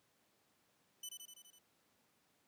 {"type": "tone with echo", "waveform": "15% pulse", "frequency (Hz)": 3000, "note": "F#7", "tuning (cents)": 23, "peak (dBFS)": -37, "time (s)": [1.03, 1.09], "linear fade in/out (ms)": 5, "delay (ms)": 83, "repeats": 6, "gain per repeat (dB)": -3, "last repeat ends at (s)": 1.588, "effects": ["pink hiss -75 dBFS RMS until 2.47 s", "high-pass 150 Hz 12 dB/octave"]}